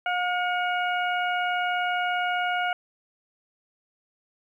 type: harmonic tone with a mistuned harmonic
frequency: 717 Hz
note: F5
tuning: 45 cents sharp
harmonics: 1 / 2 / 3 / 4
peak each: -26 / -28 / -33 / -35 dBFS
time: 0.06-2.73 s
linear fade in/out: 2 ms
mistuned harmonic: 3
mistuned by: +63 cents
effects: 10-bit